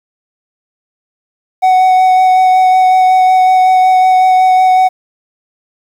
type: tone with vibrato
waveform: triangle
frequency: 745 Hz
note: F#5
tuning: 12 cents sharp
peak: -3 dBFS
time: 1.62-4.89 s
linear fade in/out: 20 ms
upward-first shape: sine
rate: 5.4 Hz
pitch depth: 10 cents each way
effects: 7-bit